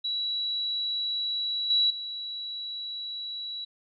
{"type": "tone with level steps", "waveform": "sine", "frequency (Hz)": 3915, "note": "B7", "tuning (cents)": -16, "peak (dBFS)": [-27, -20, -33], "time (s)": [0.04, 3.65], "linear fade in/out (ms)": 10, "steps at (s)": [1.7, 1.9], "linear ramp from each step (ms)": 5, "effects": []}